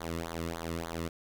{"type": "tone with flanger", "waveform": "sawtooth", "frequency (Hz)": 83.2, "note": "E2", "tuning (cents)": 17, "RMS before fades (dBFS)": -37, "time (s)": [0, 1.09], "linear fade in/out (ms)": 10, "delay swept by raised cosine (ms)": [0.37, 1.31], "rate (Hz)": 3.4, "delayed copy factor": -0.95, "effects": []}